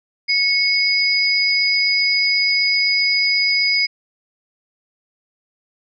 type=tone pair together; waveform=sine; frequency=2199 / 4946 Hz; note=C#7 / D#8; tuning=-14 / -11 cents; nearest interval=octave + major second; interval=1403 cents; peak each=-17 dBFS; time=0.28-3.87 s; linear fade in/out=20 ms; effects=none